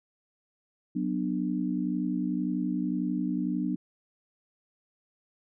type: chord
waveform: sine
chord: B minor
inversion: second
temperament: equal with one note detuned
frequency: 185 / 246.9 / 298.1 Hz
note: F#3 / B3 / D4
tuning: 0 / 0 / +26 cents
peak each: -31 dBFS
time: 0.95-3.76 s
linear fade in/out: 10 ms
effects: none